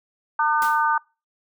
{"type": "harmonic tone", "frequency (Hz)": 302.1, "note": "D4", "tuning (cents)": 49, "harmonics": [3, 4, 5], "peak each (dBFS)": [-20, -22, -24], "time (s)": [0.39, 0.98], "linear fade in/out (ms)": 5}
{"type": "noise with exponential decay", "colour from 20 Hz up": "white", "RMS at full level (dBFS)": -31, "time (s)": [0.62, 0.91], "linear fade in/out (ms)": 0, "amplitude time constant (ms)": 61}
{"effects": ["noise-tail reverb RT60 0.3 s tail -25 dB re dry"]}